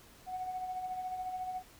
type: tone with tremolo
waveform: sine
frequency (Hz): 740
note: F#5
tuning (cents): 0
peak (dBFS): -33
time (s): 0.26-1.63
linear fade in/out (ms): 50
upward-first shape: sine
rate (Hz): 14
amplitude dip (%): 50
effects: tanh soft clip ceiling -30 dBFS + pink hiss -58 dBFS RMS until 1.79 s